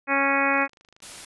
harmonic tone, 276.3 Hz, C#4, 6 cents flat, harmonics 1 / 2 / 3 / 4 / 5 / 6 / 7 / 8 / 9, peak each -28 / -28 / -28 / -28 / -28 / -28 / -28 / -28 / -28 dBFS, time 0.07-0.68 s, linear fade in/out 50 ms
click train, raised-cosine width 0.2 ms, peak -36 dBFS, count 19, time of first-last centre 0.54-1.235 s, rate 25.9 Hz
white noise, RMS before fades -40 dBFS, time 1.02-1.25 s, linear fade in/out 5 ms
effects resampled to 24000 Hz

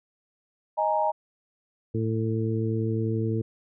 sine chord, D# suspended fourth, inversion none, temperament equal, 622.3 / 830.6 / 932.3 Hz, D#5 / G#5 / A#5, 0 / 0 / 0 cents, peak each -26 dBFS, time 0.77-1.12 s, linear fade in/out 20 ms
harmonic tone, 111.5 Hz, A2, 23 cents sharp, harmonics 1 / 2 / 3 / 4, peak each -26 / -31 / -31 / -32 dBFS, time 1.94-3.42 s, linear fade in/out 10 ms
effects none

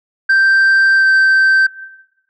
sine tone with pitch glide, 1568 to 1555.4 Hz, G6 to G6, 0 to -14 cents, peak -5 dBFS, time 0.29-1.67 s, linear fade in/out 10 ms, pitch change -14 cents, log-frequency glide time 0.96-1.06 s, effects noise-tail reverb RT60 1.0 s tail -17 dB re dry + tanh soft clip ceiling -7 dBFS

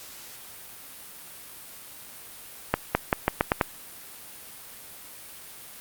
accelerating click train, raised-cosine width 0.5 ms, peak -4 dBFS, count 7, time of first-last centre 2.74-3.612 s, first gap 210 ms, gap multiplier 0.85, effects white hiss -44 dBFS RMS until 5.8 s + Opus 48 kbps

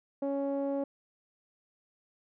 sawtooth tone with low-pass filter, 278 Hz, C#4, 5 cents sharp, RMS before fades -32 dBFS, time 0.22-0.84 s, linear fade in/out 5 ms, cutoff 610 Hz, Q 2.6, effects none

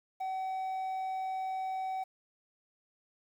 triangle tone with quantisation, 758 Hz, F#5, 42 cents sharp, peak -31 dBFS, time 0.2-2.04 s, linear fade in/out 10 ms, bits 10, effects none

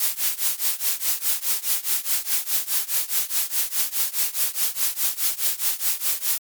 blue noise with tremolo, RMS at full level -19 dBFS, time 0-6.38 s, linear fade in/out 2 ms, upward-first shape triangle, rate 4.8 Hz, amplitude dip 95%, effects MP3 96 kbps

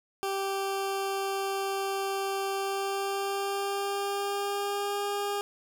20% pulse tone with pitch glide, 390.9 to 405.6 Hz, G4 to G#4, -5 to -41 cents, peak -24 dBFS, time 0.23-5.41 s, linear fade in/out 0 ms, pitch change +64 cents, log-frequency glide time 2.53-5.04 s, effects none

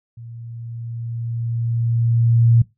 sine tone with level ramp, 116.54 Hz, A#2, in tune, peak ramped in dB -34 to -9 dBFS, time 0.17-2.62 s, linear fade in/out 5 ms, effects noise-tail reverb RT60 0.2 s tail -20 dB re dry

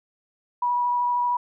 sine tone with vibrato, 973 Hz, B5, 26 cents flat, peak -20 dBFS, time 0.62-1.37 s, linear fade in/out 5 ms, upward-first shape square, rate 13 Hz, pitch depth 8 cents each way, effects none

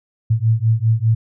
sine beating tone pair, 110 / 115 Hz, A2 / A#2, 0 / -23 cents, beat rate 5 Hz, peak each -16 dBFS, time 0.3-1.15 s, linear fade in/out 10 ms, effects none

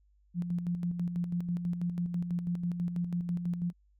sine tone with tremolo, 174.3 Hz, F3, 3 cents flat, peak -28 dBFS, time 0.34-3.73 s, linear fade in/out 50 ms, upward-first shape square, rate 6.1 Hz, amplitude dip 50%, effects added 50 Hz sine -63 dBFS peak until 3.99 s

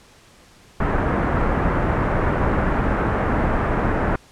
pink low-pass noise, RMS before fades -20 dBFS, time 0.8-4.16 s, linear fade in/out 5 ms, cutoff 1700 Hz, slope 24 dB/octave, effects pink hiss -50 dBFS RMS until 4.31 s + low-pass 9000 Hz 12 dB/octave

